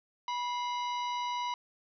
harmonic tone with a mistuned harmonic, 978 Hz, B5, 17 cents flat, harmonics 1 / 2 / 3 / 4 / 5 / 6, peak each -32 / -44 / -44 / -45 / -53 / -54 dBFS, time 0.28-1.54 s, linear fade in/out 2 ms, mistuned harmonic 2, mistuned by +120 cents, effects none

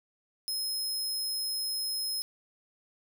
sawtooth tone, 5140 Hz, E8, 45 cents flat, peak -28 dBFS, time 0.48-2.22 s, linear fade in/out 0 ms, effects none

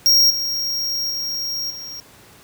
square tone with level steps, 5588 Hz, F8, in tune, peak -11 / -21 / -23 / -31 dBFS, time 0.06-2 s, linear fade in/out 0 ms, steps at 0.3 / 1.1 / 1.7 s, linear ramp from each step 5 ms, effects pink hiss -47 dBFS RMS until 2.43 s + high-pass 80 Hz 12 dB/octave

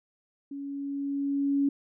sine tone with level ramp, 280 Hz, C#4, 18 cents sharp, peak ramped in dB -35 to -21 dBFS, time 0.51-1.69 s, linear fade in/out 5 ms, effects none

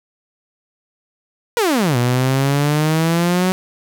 sawtooth exponential two-way sweep, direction down then up, 498.5 to 120 to 187.3 Hz, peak -10 dBFS, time 1.57-3.52 s, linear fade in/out 0 ms, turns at 1.97 s, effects none

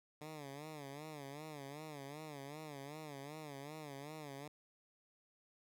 10% pulse tone with vibrato, 146.83 Hz, D3, in tune, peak -39 dBFS, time 0.21-4.48 s, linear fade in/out 5 ms, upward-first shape sine, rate 2.6 Hz, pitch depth 120 cents each way, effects none

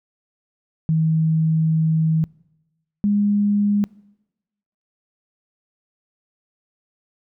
sine tone pair in turn, 159.6 / 204.8 Hz, D#3 / G#3, +44 / -24 cents, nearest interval major third, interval 432 cents, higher second, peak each -15 dBFS, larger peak neither, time 0.89-2.24 / 3.04-3.84 s, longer first, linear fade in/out 0 ms, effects noise-tail reverb RT60 1.0 s tail -24 dB re dry

